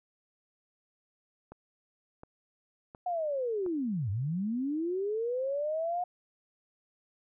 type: click train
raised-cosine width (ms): 1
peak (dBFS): -32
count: 4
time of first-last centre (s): 1.52-3.663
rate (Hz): 1.4
type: linear two-way sweep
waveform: sine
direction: down then up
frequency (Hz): 732 to 92.5 to 725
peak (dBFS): -29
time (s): 3.06-6.04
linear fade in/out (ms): 5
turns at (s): 4.1
effects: none